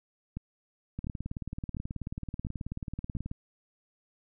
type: two click trains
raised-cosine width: 5 ms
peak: -23 / -23 dBFS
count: 5 / 44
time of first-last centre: 0.37-3.167 / 0.99-3.314 s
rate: 1.43 / 18.5 Hz
effects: none